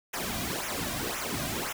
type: noise with flanger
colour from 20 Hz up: pink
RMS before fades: -33 dBFS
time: 0.13-1.73 s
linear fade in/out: 10 ms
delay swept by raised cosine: 0.22 to 2.32 ms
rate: 1.9 Hz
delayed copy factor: -0.8
effects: none